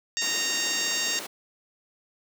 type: harmonic tone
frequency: 926 Hz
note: A#5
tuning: 12 cents flat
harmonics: 2 / 3 / 4 / 5 / 6 / 7 / 8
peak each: -33 / -33 / -33 / -33 / -33 / -33 / -33 dBFS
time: 0.17-1.19 s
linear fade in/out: 0 ms
type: high-pass noise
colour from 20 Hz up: pink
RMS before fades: -37 dBFS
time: 0.21-1.27 s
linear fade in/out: 10 ms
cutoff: 240 Hz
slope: 24 dB/octave
effects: none